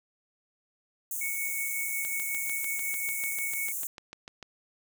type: high-pass noise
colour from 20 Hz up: white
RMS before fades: -34 dBFS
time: 1.11-3.87 s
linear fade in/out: 2 ms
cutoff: 6300 Hz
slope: 96 dB/octave
type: tone with tremolo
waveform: sine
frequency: 2217 Hz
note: C#7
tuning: in tune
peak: -31 dBFS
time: 1.21-3.72 s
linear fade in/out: 5 ms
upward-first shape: sine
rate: 5.5 Hz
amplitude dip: 40%
type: click train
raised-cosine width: 0.2 ms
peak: -25 dBFS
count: 17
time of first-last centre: 2.05-4.427 s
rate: 6.73 Hz
effects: none